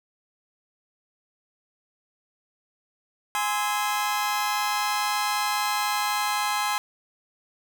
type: chord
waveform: sawtooth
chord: Ab augmented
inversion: none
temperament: just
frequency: 830.6 / 1038.3 / 1297.8 Hz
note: Ab5 / C6 / E6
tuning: 0 / -14 / -27 cents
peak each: -23 / -24 / -28 dBFS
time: 3.35-6.78 s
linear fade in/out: 0 ms
effects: none